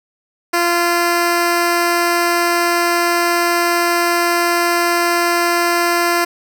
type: tone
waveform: 10% pulse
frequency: 345.2 Hz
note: F4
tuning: 20 cents flat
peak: -5 dBFS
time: 0.53-6.25 s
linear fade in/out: 10 ms
effects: none